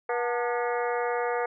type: harmonic tone with a mistuned harmonic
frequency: 241.2 Hz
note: B3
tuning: 41 cents flat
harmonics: 2 / 3 / 4 / 5 / 6 / 7 / 8 / 9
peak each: -28 / -32 / -34 / -36 / -38 / -39 / -40 / -41 dBFS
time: 0.09-1.46 s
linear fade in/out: 5 ms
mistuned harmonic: 4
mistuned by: -130 cents
effects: none